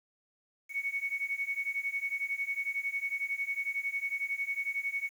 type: beating tone pair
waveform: sine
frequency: 2217 / 2228 Hz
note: C#7 / C#7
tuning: 0 / +8 cents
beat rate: 11 Hz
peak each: -35 / -34 dBFS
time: 0.69-5.1 s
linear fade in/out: 50 ms
effects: 9-bit